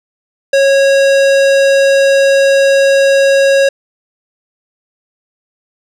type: tone with hard clipping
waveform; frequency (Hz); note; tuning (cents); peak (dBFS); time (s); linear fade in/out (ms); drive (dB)
sine; 549; C#5; -17; -8; 0.53-3.69; 5; 18
effects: none